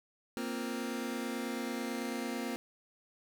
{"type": "chord", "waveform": "sawtooth", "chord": "Bb suspended second", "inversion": "none", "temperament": "just", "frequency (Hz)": [233.1, 262.2, 349.6], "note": ["Bb3", "C4", "F4"], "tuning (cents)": [0, 4, 2], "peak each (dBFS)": [-34, -35, -38], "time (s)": [0.37, 2.56], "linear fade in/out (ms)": 0, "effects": []}